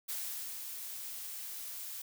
blue noise with ADSR envelope, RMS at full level -38 dBFS, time 0.08-2.02 s, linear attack 15 ms, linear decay 460 ms, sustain -5 dB, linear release 6 ms, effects none

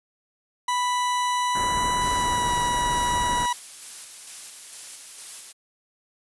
40% pulse tone with pitch glide, 987.8 to 973.6 Hz, B5 to B5, 0 to -25 cents, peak -21 dBFS, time 0.68-3.53 s, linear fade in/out 5 ms, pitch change -25 cents, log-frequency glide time 2.09-2.5 s
pink band-stop noise, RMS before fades -31 dBFS, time 1.55-3.46 s, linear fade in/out 5 ms, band 2000 to 7000 Hz, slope 48 dB/octave
blue noise with tremolo, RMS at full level -36 dBFS, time 2-5.53 s, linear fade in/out 20 ms, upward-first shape square, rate 2.2 Hz, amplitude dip 25%
effects resampled to 24000 Hz

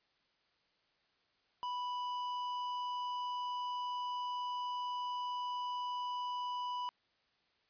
sine tone with hard clipping, 987.8 Hz, B5, in tune, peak -38 dBFS, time 1.63-6.89 s, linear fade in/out 0 ms, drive 8 dB, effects white hiss -75 dBFS RMS until 7.69 s + resampled to 11025 Hz

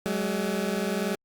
20% pulse tone pair together, 190.13 / 210.9 Hz, F#3 / G#3, +47 / +27 cents, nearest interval major second, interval 180 cents, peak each -24 dBFS, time 0.06-1.15 s, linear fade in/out 0 ms, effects Opus 48 kbps

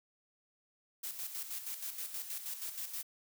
blue noise with tremolo, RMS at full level -40 dBFS, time 1.03-3.03 s, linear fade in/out 10 ms, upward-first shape square, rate 6.3 Hz, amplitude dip 55%, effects none

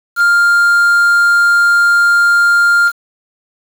triangle tone with quantisation, 1400 Hz, F6, 4 cents sharp, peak -5 dBFS, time 0.16-2.92 s, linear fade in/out 50 ms, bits 5, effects none

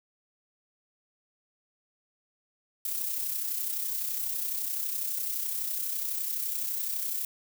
violet noise with amplitude modulation, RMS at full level -30 dBFS, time 2.85-7.25 s, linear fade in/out 2 ms, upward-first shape sine, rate 31.9 Hz, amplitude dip 45%, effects none

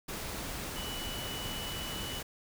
sine tone in noise, 2960 Hz, F#7, in tune, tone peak -41 dBFS, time 0.76-2.2 s, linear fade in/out 10 ms, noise pink, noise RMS -39 dBFS, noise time 0.08-2.23 s, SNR -5 dB, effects none

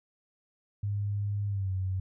sine tone with pitch glide, 102 to 94.08 Hz, G#2 to F#2, -31 to +29 cents, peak -28 dBFS, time 0.83-2 s, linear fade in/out 5 ms, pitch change -140 cents, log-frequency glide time 1.47-1.72 s, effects none

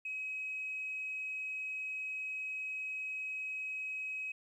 sine tone, 2545 Hz, D#7, 39 cents sharp, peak -36 dBFS, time 0.05-4.32 s, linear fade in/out 5 ms, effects tanh soft clip ceiling -32 dBFS + 12-bit

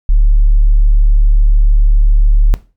sine tone, 36.44 Hz, D1, 13 cents flat, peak -4 dBFS, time 0.09-2.54 s, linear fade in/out 0 ms, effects noise-tail reverb RT60 0.3 s tail -17 dB re dry + tanh soft clip ceiling -1 dBFS

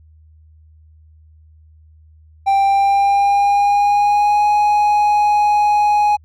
triangle tone with pitch glide, 787 to 832.8 Hz, G5 to G#5, +7 to +5 cents, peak -9 dBFS, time 2.46-6.17 s, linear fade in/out 20 ms, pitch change +98 cents, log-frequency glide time 2.57-4.47 s, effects added 78 Hz sine -44 dBFS peak until 6.24 s

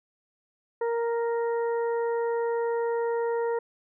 harmonic tone, 466.2 Hz, A#4, in tune, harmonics 1 / 2 / 3 / 4, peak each -25 / -33 / -43 / -43 dBFS, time 0.81-3.59 s, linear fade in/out 5 ms, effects none

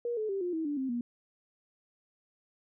sine tone with pitch steps, 476.3 / 431.8 / 391.4 / 354.8 / 321.6 / 291.5 / 264.2 / 239.5 Hz, A#4 / A4 / G4 / F4 / E4 / D4 / C4 / A#3, +37 / -33 / -3 / +27 / -43 / -13 / +17 / +47 cents, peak -30 dBFS, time 0.05-1.01 s, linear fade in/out 2 ms, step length 120 ms, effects none

